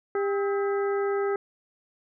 harmonic tone with a mistuned harmonic, 399.3 Hz, G4, 32 cents sharp, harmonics 1 / 2 / 3 / 4 / 5, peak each -24 / -35 / -35 / -40 / -42 dBFS, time 0.15-1.36 s, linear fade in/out 2 ms, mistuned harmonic 3, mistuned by +120 cents, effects none

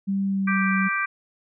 sine tone with pitch glide, 196 to 191.3 Hz, G3 to G3, 0 to -42 cents, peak -21 dBFS, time 0.07-0.89 s, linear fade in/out 20 ms, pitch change -42 cents, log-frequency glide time 0.26-0.65 s
harmonic tone, 392 Hz, G4, in tune, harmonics 3 / 4 / 5 / 6, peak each -27 / -26 / -31 / -28 dBFS, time 0.47-1.06 s, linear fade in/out 10 ms
effects none

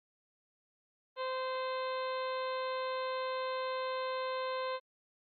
harmonic tone, 518 Hz, C5, 17 cents flat, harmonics 1 / 2 / 3 / 4 / 5 / 6 / 7 / 8, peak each -36 / -38 / -47 / -49 / -51 / -53 / -51 / -51 dBFS, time 1.16-4.8 s, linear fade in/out 50 ms, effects Opus 32 kbps

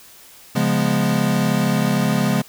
square chord, C# dominant seventh, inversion none, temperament equal, 138.59 / 174.61 / 207.7 / 246.9 Hz, C#3 / E#3 / G#3 / B3, 0 / 0 / 0 / 0 cents, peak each -23 / -23 / -21 / -24 dBFS, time 0.55-2.42 s, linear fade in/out 10 ms, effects white hiss -45 dBFS RMS until 2.48 s

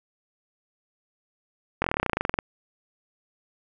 slowing click train, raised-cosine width 0.5 ms, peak -8 dBFS, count 18, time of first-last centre 1.82-2.388 s, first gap 22 ms, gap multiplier 1.05, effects none

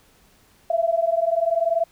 sine tone pair together, 658 / 678.5 Hz, E5 / E5, -3 / +50 cents, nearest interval minor second, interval 53 cents, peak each -21 dBFS, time 0.7-1.84 s, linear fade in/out 5 ms, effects pink hiss -57 dBFS RMS until 1.91 s

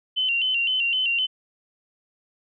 sine tone with vibrato, 2900 Hz, F#7, 35 cents flat, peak -20 dBFS, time 0.16-1.27 s, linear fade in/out 20 ms, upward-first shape square, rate 3.9 Hz, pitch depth 83 cents each way, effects none

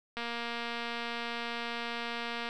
click train, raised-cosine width 0.3 ms, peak -21 dBFS, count 546, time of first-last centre 0.17-2.489 s, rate 235 Hz, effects none

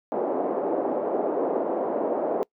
white band-pass noise, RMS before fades -26 dBFS, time 0.12-2.43 s, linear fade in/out 0 ms, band 290 to 670 Hz, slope 24 dB/octave, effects noise-tail reverb RT60 0.1 s tail -24 dB re dry

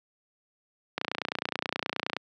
click train, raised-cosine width 0.3 ms, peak -12 dBFS, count 36, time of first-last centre 0.98-2.166 s, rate 29.5 Hz, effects high-pass 200 Hz 12 dB/octave

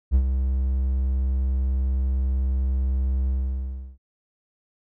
triangle tone with ADSR envelope, 65.41 Hz, C2, in tune, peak -11 dBFS, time 0.11-3.98 s, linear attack 39 ms, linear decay 73 ms, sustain -7 dB, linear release 690 ms, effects none

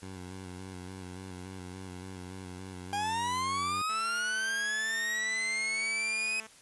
15% pulse tone with vibrato, 92.5 Hz, F#2, in tune, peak -35 dBFS, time 0.02-3.82 s, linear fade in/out 5 ms, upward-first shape square, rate 3.5 Hz, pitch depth 36 cents each way
40% pulse linear sweep, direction up, 801 to 2531 Hz, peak -29 dBFS, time 2.93-6.4 s, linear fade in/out 0 ms
5% pulse tone, 220 Hz, A3, in tune, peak -34 dBFS, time 3.89-6.47 s, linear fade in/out 5 ms
effects white hiss -56 dBFS RMS until 6.61 s + resampled to 24000 Hz

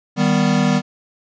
square chord, Eb augmented, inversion none, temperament equal, 155.56 / 196 / 246.9 Hz, Eb3 / G3 / B3, 0 / 0 / 0 cents, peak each -20 / -18 / -19 dBFS, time 0.16-0.82 s, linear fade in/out 50 ms, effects resampled to 16000 Hz

